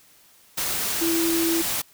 sine tone in noise, 332.2 Hz, E4, 13 cents sharp, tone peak -21 dBFS, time 1.01-1.62 s, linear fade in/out 10 ms, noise white, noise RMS -26 dBFS, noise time 0.57-1.82 s, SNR +2 dB, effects white hiss -55 dBFS RMS until 1.93 s

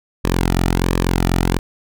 sawtooth tone with flanger, 44.11 Hz, F1, 18 cents sharp, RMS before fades -17 dBFS, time 0.24-1.59 s, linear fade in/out 10 ms, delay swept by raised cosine 1.4 to 1.91 ms, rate 1.4 Hz, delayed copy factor -0.6, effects none

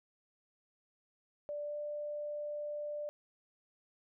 sine tone with pitch glide, 587.3 to 591.7 Hz, D5 to D5, 0 to +13 cents, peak -37 dBFS, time 1.49-3.09 s, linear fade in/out 0 ms, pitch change +13 cents, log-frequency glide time 1.64-1.76 s, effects none

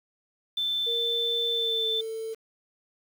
sine tone, 3535 Hz, A7, 7 cents sharp, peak -25 dBFS, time 0.57-2.01 s, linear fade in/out 5 ms
sine tone with pitch glide, 467.2 to 446.1 Hz, A#4 to A4, +4 to +24 cents, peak -31 dBFS, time 0.86-2.35 s, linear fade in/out 20 ms, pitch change -80 cents, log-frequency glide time 1.51-1.86 s
effects 8-bit

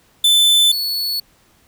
45% pulse tone pair in turn, 3520 / 4417 Hz, A7 / C#8, 0 / -7 cents, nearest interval major third, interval 393 cents, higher second, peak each -10 / -18 dBFS, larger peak first, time 0.24-0.72 / 0.72-1.2 s, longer neither, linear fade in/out 5 ms, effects pink hiss -55 dBFS RMS until 1.67 s

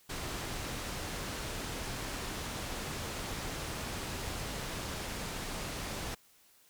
pink low-pass noise, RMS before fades -39 dBFS, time 0.09-6.15 s, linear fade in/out 10 ms, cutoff 9900 Hz, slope 12 dB/octave, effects white hiss -64 dBFS RMS until 6.69 s

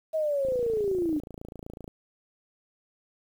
sine linear sweep, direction down, 644 to 289.4 Hz, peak -24 dBFS, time 0.13-1.2 s, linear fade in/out 20 ms
click train, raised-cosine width 2 ms, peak -27 dBFS, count 41, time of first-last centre 0.45-1.879 s, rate 28 Hz
effects 9-bit

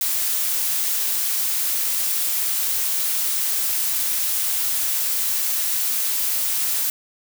blue noise, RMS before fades -22 dBFS, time 0.01-6.9 s, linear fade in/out 2 ms, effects none

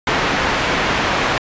white low-pass noise, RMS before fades -18 dBFS, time 0.07-1.38 s, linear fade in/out 2 ms, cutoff 2000 Hz, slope 12 dB/octave, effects resampled to 16000 Hz

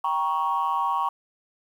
sine chord, G diminished, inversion none, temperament equal with one note detuned, 784 / 944.8 / 1108.7 Hz, G5 / Bb5 / Db6, 0 / +23 / 0 cents, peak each -28 / -25 / -24 dBFS, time 0.04-1.09 s, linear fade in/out 5 ms, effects tanh soft clip ceiling -16 dBFS + 9-bit

